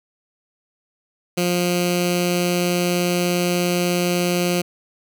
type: tone with notch filter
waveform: 10% pulse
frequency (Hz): 176.6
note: F3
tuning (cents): +20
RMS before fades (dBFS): -20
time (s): 1.37-4.62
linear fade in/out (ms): 10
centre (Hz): 950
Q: 0.8
effects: none